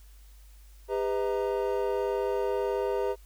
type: tone cluster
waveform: triangle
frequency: 402.6 / 501 / 637 / 930 Hz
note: G4 / B4 / D#5 / A#5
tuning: +46 / +25 / +41 / -4 cents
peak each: -27 / -29 / -34 / -34 dBFS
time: 0.88-3.16 s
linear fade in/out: 50 ms
effects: added 50 Hz sine -49 dBFS peak until 3.25 s + white hiss -62 dBFS RMS until 3.25 s